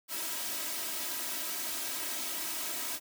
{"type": "noise with comb filter", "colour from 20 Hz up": "white", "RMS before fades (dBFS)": -36, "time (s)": [0.08, 3], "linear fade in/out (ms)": 50, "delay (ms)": 3.1, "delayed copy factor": 0.85, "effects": ["high-pass 150 Hz 12 dB/octave"]}